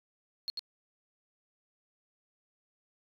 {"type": "tone with echo", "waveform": "sine", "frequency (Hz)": 4300, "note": "C8", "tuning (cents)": 47, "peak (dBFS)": -31, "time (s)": [0.48, 0.5], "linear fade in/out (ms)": 0, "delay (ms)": 93, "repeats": 1, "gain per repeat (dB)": -2, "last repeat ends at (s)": 0.593, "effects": ["tanh soft clip ceiling -28 dBFS"]}